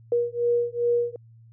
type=beating tone pair; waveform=sine; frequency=475.8 / 478.3 Hz; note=A#4 / A#4; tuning=+35 / +44 cents; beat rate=2.5 Hz; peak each=-24 dBFS; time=0.12-1.16 s; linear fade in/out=2 ms; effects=added 114 Hz sine -48 dBFS peak until 1.52 s